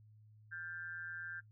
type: tone with amplitude modulation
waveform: sine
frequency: 1575 Hz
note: G6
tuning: 8 cents sharp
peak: -39 dBFS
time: 0.51-1.41 s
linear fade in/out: 20 ms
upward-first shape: sine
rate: 168 Hz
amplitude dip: 85%
effects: noise-tail reverb RT60 0.1 s tail -17 dB re dry + added 107 Hz sine -59 dBFS peak until 1.51 s